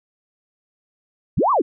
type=linear two-way sweep; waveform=sine; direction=up then down; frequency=49 to 1200 to 226.2 Hz; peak=-14 dBFS; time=1.37-1.62 s; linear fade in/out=10 ms; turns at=1.51 s; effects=none